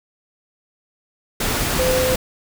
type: tone in noise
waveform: sine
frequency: 512 Hz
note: C5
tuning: 38 cents flat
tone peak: -17 dBFS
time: 1.79-2.15 s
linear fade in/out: 5 ms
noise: pink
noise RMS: -21 dBFS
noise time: 1.4-2.16 s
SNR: +1 dB
effects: none